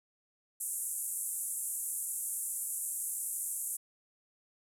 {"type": "band-pass noise", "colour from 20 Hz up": "white", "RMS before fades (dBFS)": -37, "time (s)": [0.6, 3.77], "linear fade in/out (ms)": 10, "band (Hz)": [7700, 12000], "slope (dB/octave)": 48, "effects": []}